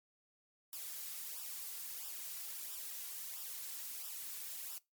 blue noise with flanger, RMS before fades -45 dBFS, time 0.73-4.78 s, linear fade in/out 0 ms, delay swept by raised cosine 0.46 to 3.26 ms, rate 1.5 Hz, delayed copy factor -0.65, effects noise-tail reverb RT60 0.2 s tail -21 dB re dry + MP3 96 kbps

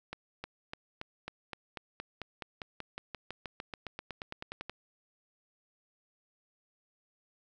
accelerating click train, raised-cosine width 0.3 ms, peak -23 dBFS, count 27, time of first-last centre 0.13-4.696 s, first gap 310 ms, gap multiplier 0.95, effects none

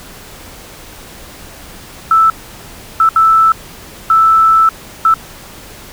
sine tone bursts at uneven times, 1318.5 Hz, E6, in tune, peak -5 dBFS, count 5, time 2.11-2.3 / 3-3.09 / 3.16-3.52 / 4.1-4.69 / 5.05-5.14 s, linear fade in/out 2 ms, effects pink hiss -34 dBFS RMS until 5.92 s

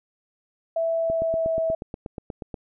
sine tone with pitch glide, 659.3 to 651 Hz, E5 to E5, 0 to -22 cents, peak -21 dBFS, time 0.76-1.75 s, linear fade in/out 5 ms, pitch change -22 cents, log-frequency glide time 0.99-1.58 s
click train, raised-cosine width 2 ms, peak -19 dBFS, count 13, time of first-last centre 1.1-2.542 s, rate 8.32 Hz
effects none

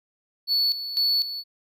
triangle tone with tremolo, 4435 Hz, C#8, in tune, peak -18 dBFS, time 0.47-1.44 s, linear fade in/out 50 ms, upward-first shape square, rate 2 Hz, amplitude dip 70%, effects none

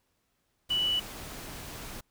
sine tone in noise, 2960 Hz, F#7, in tune, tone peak -25 dBFS, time 0.7-1 s, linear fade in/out 10 ms, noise pink, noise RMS -42 dBFS, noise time 0.69-2.01 s, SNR +14 dB, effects pink hiss -75 dBFS RMS until 2.1 s

